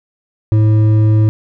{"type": "tone with hard clipping", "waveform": "sine", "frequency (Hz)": 108.1, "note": "A2", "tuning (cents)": -30, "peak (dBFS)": -9, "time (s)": [0.52, 1.29], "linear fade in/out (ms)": 0, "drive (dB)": 7, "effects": []}